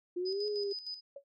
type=exponential two-way sweep; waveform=sine; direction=up then down; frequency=349.2 to 421.1 to 396.2 Hz; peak=-32 dBFS; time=0.16-0.73 s; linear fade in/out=10 ms; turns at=0.46 s
type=tone with tremolo; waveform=sine; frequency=4994 Hz; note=D#8; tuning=6 cents sharp; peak=-37 dBFS; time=0.25-1.01 s; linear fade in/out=20 ms; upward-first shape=square; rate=6.5 Hz; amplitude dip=65%
type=tone with exponential decay; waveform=sine; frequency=559 Hz; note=C#5; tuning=14 cents sharp; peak=-39 dBFS; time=1.16-1.24 s; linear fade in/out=5 ms; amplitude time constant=17 ms
effects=none